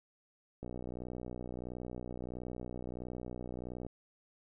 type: click train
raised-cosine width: 2 ms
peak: -29 dBFS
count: 200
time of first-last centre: 0.63-3.866 s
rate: 61.5 Hz
effects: none